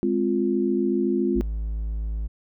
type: chord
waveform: sine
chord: F minor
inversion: first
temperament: equal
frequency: 207.7 / 261.6 / 349.2 Hz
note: Ab3 / C4 / F4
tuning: 0 / 0 / 0 cents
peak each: -25 / -25 / -23 dBFS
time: 0.03-1.41 s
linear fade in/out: 0 ms
type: tone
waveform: triangle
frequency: 54 Hz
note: A1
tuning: 32 cents flat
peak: -23 dBFS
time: 1.35-2.28 s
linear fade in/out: 20 ms
effects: none